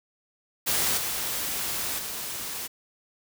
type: noise with level steps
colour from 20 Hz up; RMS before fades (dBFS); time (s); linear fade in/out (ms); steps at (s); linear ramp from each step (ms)
white; -25 / -30 / -34; 0.66-2.68; 20; 0.97 / 1.98; 10
effects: none